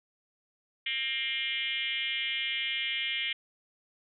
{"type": "tone with frequency modulation", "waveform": "sine", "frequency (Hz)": 2637, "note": "E7", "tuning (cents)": 0, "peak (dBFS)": -29, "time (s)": [0.86, 3.33], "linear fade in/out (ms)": 5, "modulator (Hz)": 259, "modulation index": 2.7, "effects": []}